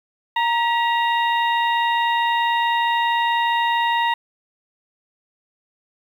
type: harmonic tone with a mistuned harmonic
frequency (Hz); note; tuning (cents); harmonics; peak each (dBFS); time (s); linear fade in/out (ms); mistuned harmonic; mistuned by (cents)
932.3; A#5; 0; 1 / 2 / 3 / 4; -18 / -24 / -28 / -30; 0.36-4.14; 5; 2; +56
effects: 8-bit